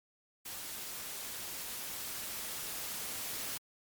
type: noise with level ramp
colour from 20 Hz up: white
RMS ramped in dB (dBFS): -43 to -39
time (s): 0.45-3.58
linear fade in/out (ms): 10
effects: MP3 96 kbps